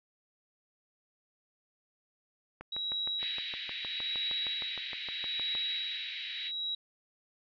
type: click train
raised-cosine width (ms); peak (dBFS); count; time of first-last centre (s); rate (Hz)
0.5; -28; 20; 2.61-5.551; 6.46
type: tone with tremolo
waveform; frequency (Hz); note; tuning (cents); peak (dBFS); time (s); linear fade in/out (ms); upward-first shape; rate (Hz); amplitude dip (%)
sine; 3867; B7; -37; -31; 2.72-6.75; 5; sine; 0.79; 70
type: band-pass noise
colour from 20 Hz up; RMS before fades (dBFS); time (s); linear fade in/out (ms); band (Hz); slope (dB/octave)
white; -42; 3.18-6.52; 50; 1800 to 3900; 48
effects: none